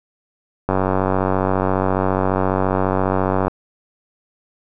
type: click train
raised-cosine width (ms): 1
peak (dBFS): -4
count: 265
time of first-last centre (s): 0.69-3.481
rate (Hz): 94.6
effects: none